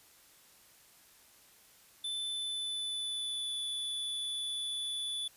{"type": "tone with pitch glide", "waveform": "square", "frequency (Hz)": [3520, 3466], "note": ["A7", "A7"], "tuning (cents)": [0, -27], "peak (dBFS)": -35, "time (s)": [2.04, 5.28], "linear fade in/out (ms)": 5, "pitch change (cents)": -27, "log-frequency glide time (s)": [2.28, 3.59], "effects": ["white hiss -61 dBFS RMS until 5.36 s", "resampled to 32000 Hz"]}